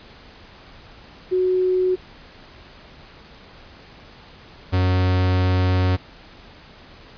sine / 45% pulse tone pair in turn, 368.7 / 92 Hz, F#4 / F#2, -6 / -9 cents, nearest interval 2 octaves, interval 2403 cents, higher first, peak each -16 dBFS, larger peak neither, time 1.31-1.96 / 4.72-5.97 s, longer second, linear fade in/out 20 ms, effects pink hiss -45 dBFS RMS until 7.17 s + resampled to 11025 Hz

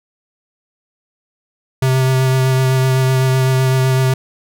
square tone with vibrato, 130.81 Hz, C3, in tune, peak -12 dBFS, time 1.82-4.14 s, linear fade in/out 5 ms, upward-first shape sine, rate 7.9 Hz, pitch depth 14 cents each way, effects none

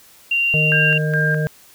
sine tone, 2769 Hz, F7, 15 cents flat, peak -15 dBFS, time 0.31-0.98 s, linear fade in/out 5 ms
harmonic tone, 153.7 Hz, D#3, 21 cents flat, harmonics 1 / 3 / 4, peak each -18 / -26 / -28 dBFS, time 0.54-1.47 s, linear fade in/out 0 ms
sine tone with tremolo, 1600 Hz, G6, 35 cents sharp, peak -17 dBFS, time 0.72-1.47 s, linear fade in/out 0 ms, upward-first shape square, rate 2.4 Hz, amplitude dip 70%
effects white hiss -48 dBFS RMS until 1.74 s

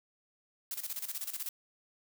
blue noise with tremolo, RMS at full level -37 dBFS, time 0.71-1.49 s, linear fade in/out 2 ms, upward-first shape square, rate 16 Hz, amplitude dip 75%, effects none

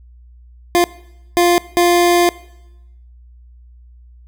25% pulse tone bursts at uneven times, 349.2 Hz, F4, in tune, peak -6 dBFS, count 3, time 0.75-0.84 / 1.37-1.58 / 1.77-2.29 s, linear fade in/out 0 ms, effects noise-tail reverb RT60 0.9 s tail -20 dB re dry + added 60 Hz sine -40 dBFS peak until 4.27 s

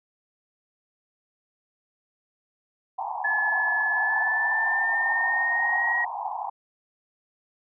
pink band-pass noise, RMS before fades -31 dBFS, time 2.98-6.5 s, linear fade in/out 10 ms, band 730 to 1000 Hz, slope 96 dB/octave
sine tone with pitch glide, 1717 to 1894.2 Hz, A6 to A#6, -43 to +27 cents, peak -22 dBFS, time 3.24-6.05 s, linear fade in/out 10 ms, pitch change +170 cents, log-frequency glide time 3.93-5.9 s
effects none

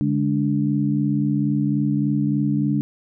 sine tone cluster, 143.3 / 206.9 / 290 Hz, D3 / G#3 / D4, -42 / -6 / -22 cents, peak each -22 dBFS, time 0.01-2.81 s, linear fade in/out 0 ms, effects none

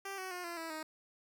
10% pulse tone with pitch steps, 392 / 374.7 / 358.2 / 342.4 / 327.4 / 312.9 Hz, G4 / F#4 / F4 / F4 / E4 / D#4, 0 / +22 / +44 / -34 / -12 / +10 cents, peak -32 dBFS, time 0.05-0.83 s, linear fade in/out 5 ms, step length 130 ms, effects none

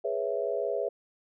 sine chord, C# minor seventh, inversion second, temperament equal, 415.3 / 493.9 / 554.4 / 659.3 Hz, G#4 / B4 / C#5 / E5, 0 / 0 / 0 / 0 cents, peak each -33 dBFS, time 0.04-0.89 s, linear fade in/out 10 ms, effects none

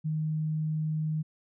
sine tone, 155.56 Hz, D#3, in tune, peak -27 dBFS, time 0.04-1.23 s, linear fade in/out 20 ms, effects none

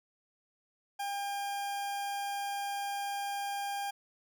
40% pulse tone, 803 Hz, G5, 41 cents sharp, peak -33 dBFS, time 0.99-3.91 s, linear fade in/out 10 ms, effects none

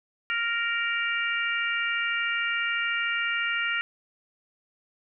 harmonic tone, 466.2 Hz, A#4, in tune, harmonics 3 / 4 / 5 / 6, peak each -29 / -30 / -31 / -32 dBFS, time 0.3-3.81 s, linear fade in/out 0 ms, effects none

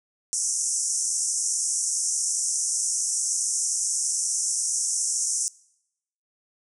pink band-pass noise, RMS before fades -26 dBFS, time 0.33-5.48 s, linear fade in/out 0 ms, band 5600 to 9800 Hz, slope 96 dB/octave, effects noise-tail reverb RT60 0.8 s tail -23 dB re dry

